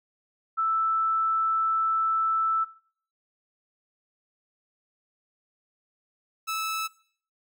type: tone pair in turn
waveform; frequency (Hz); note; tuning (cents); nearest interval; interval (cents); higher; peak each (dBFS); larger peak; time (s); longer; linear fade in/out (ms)
sine / sawtooth; 1320 / 1307.9; E6 / E6; +2 / -14; unison; 16; first; -22 / -24; first; 0.57-2.65 / 6.47-6.88; first; 20
effects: noise-tail reverb RT60 0.5 s tail -19 dB re dry